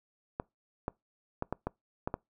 clicks, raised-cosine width 1 ms, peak -18 dBFS, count 7, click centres 0.399 / 0.881 / 1.424 / 1.526 / 1.67 / 2.075 / 2.141 s, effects noise-tail reverb RT60 0.2 s tail -25 dB re dry

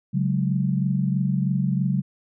sine chord, C# suspended fourth, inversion none, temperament just, 138.59 / 184.79 / 207.9 Hz, C#3 / F#3 / G#3, 0 / -2 / +2 cents, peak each -23 / -23 / -28 dBFS, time 0.13-2.02 s, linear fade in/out 20 ms, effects none

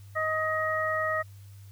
harmonic tone, 629 Hz, D#5, 19 cents sharp, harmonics 1 / 2 / 3, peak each -30 / -30 / -30 dBFS, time 0.15-1.23 s, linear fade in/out 20 ms, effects added 99 Hz sine -45 dBFS peak until 1.71 s + white hiss -61 dBFS RMS until 1.71 s

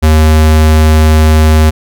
square tone, 78 Hz, D#2, 5 cents sharp, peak -4 dBFS, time 0.02-1.71 s, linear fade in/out 20 ms, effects none

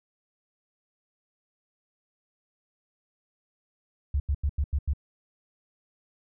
sine tone bursts, 71 Hz, C#2, 42 cents sharp, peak -22 dBFS, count 6, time 4.14-4.935 s, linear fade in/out 5 ms, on 60 ms, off 87 ms, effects none

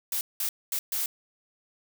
blue noise bursts at uneven times, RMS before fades -29 dBFS, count 4, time 0.12-0.21 / 0.4-0.49 / 0.72-0.79 / 0.92-1.06 s, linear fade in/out 2 ms, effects none

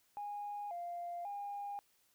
sine tone with pitch steps, 822 / 696 / 810 Hz, G#5 / F5 / G#5, -18 / -6 / -43 cents, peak -39 dBFS, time 0.17-1.79 s, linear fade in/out 0 ms, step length 540 ms, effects tanh soft clip ceiling -35 dBFS + white hiss -73 dBFS RMS until 2.14 s

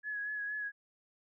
sine tone with vibrato, 1683 Hz, G#6, 23 cents sharp, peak -35 dBFS, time 0.03-0.72 s, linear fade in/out 50 ms, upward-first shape sine, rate 4.3 Hz, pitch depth 28 cents each way, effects none

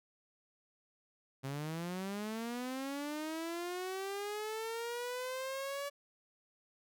sawtooth linear sweep, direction up, 131.9 to 572 Hz, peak -34 dBFS, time 1.43-5.9 s, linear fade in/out 20 ms, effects none

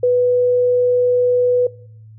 sine tone, 493.9 Hz, B4, in tune, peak -11 dBFS, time 0.03-1.67 s, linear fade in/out 5 ms, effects noise-tail reverb RT60 0.6 s tail -22 dB re dry + added 109 Hz sine -38 dBFS peak until 2.18 s

